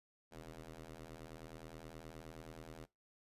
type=ring-modulated tone; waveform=10% pulse; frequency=80.3 Hz; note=E2; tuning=45 cents flat; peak=-39 dBFS; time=0.31-2.86 s; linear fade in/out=20 ms; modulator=196 Hz; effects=noise-tail reverb RT60 0.2 s tail -20 dB re dry + resampled to 32000 Hz